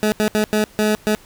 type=tone bursts at uneven times; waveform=20% pulse; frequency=213.1 Hz; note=G#3; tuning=45 cents sharp; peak=-10 dBFS; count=6; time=0.03-0.12 / 0.2-0.28 / 0.35-0.44 / 0.53-0.64 / 0.79-0.95 / 1.07-1.15 s; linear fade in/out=0 ms; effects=pink hiss -47 dBFS RMS until 1.25 s